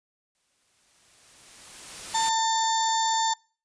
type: noise with exponential growth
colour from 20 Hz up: white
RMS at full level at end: -33 dBFS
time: 0.35-2.29 s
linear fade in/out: 0 ms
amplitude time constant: 420 ms
type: harmonic tone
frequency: 896 Hz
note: A5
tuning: 31 cents sharp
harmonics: 1 / 2 / 4 / 5 / 6 / 7 / 8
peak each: -23 / -35 / -32 / -35 / -40 / -40 / -31 dBFS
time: 2.14-3.34 s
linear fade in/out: 10 ms
effects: noise-tail reverb RT60 0.4 s tail -26 dB re dry + resampled to 22050 Hz